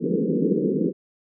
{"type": "band-pass noise", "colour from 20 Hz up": "pink", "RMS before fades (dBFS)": -22, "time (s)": [0, 0.93], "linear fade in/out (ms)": 50, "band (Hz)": [160, 490], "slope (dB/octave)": 96, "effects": []}